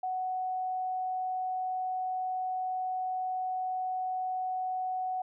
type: tone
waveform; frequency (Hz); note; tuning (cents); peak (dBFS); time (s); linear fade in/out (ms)
sine; 743; F#5; +7; -30; 0.03-5.22; 5
effects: none